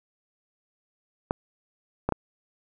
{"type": "clicks", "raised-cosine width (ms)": 1, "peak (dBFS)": -10, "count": 3, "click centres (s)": [1.309, 2.09, 2.123], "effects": []}